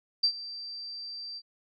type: tone with ADSR envelope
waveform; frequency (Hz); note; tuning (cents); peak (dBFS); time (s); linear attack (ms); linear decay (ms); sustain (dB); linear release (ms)
sine; 4687; D8; -4; -19; 0.23-1.42; 10; 78; -18; 50
effects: none